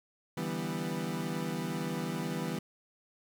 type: chord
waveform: 30% pulse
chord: E minor seventh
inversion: third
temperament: equal with one note detuned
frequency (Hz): 146.83 / 164.81 / 196 / 246.2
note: D3 / E3 / G3 / B3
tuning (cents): 0 / 0 / 0 / -5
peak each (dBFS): -40 / -34 / -36 / -36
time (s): 0.37-2.59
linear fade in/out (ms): 5
effects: none